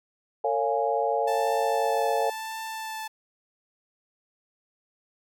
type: chord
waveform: sine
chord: Bb minor seventh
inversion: none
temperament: equal with one note detuned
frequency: 454.2 / 554.4 / 698.5 / 830.6 Hz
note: Bb4 / Db5 / F5 / Ab5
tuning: -45 / 0 / 0 / 0 cents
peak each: -28 dBFS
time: 0.44-2.3 s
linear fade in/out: 5 ms
type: tone with vibrato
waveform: sawtooth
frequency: 880 Hz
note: A5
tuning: in tune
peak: -29 dBFS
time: 1.27-3.08 s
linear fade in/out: 10 ms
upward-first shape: triangle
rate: 0.93 Hz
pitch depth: 16 cents each way
effects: none